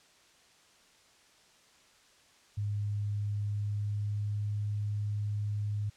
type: tone with pitch glide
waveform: sine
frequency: 103.1 to 103.88 Hz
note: G#2 to G#2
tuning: -12 to +1 cents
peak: -30 dBFS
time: 2.57-5.9 s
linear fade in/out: 10 ms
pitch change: +13 cents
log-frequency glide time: 3.44-4.53 s
effects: white hiss -62 dBFS RMS until 5.96 s + low-pass 7000 Hz 12 dB/octave